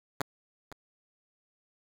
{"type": "tone with echo", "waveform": "5% pulse", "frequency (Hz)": 140, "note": "C#3", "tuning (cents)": 18, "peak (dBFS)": -17, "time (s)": [0.2, 0.22], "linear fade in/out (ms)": 5, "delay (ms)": 510, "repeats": 1, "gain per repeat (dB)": -15, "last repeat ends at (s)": 0.73, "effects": ["8-bit"]}